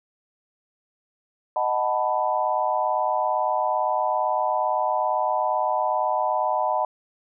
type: chord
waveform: sine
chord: B dominant seventh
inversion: first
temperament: equal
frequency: 622.3 / 740 / 880 / 987.8 Hz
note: D#5 / F#5 / A5 / B5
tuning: 0 / 0 / 0 / 0 cents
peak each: -26 dBFS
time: 1.56-6.85 s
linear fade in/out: 2 ms
effects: none